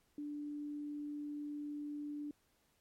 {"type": "tone", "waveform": "sine", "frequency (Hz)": 293.7, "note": "D4", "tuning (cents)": 0, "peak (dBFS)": -40, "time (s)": [0.18, 2.31], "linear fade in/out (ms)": 2, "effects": ["pink hiss -75 dBFS RMS until 2.8 s", "MP3 64 kbps"]}